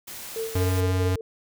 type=noise; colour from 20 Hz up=white; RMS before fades=-38 dBFS; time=0.07-0.81 s; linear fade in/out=10 ms
type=tone with tremolo; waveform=sine; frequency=448.7 Hz; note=A4; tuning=34 cents sharp; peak=-26 dBFS; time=0.36-1.21 s; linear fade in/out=2 ms; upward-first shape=sine; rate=4.7 Hz; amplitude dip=70%
type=tone; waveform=square; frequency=93.3 Hz; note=F#2; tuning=15 cents sharp; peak=-22 dBFS; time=0.55-1.16 s; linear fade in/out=5 ms
effects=none